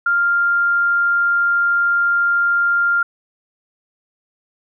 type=tone; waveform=sine; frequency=1396.9 Hz; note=F6; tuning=in tune; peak=-13 dBFS; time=0.06-3.03 s; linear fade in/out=5 ms; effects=none